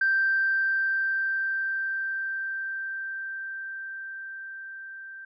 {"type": "tone with level ramp", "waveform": "sine", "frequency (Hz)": 1568, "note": "G6", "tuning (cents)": 0, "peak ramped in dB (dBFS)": [-19, -39], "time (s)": [0.01, 5.25], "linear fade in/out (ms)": 5, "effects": ["tanh soft clip ceiling -15 dBFS"]}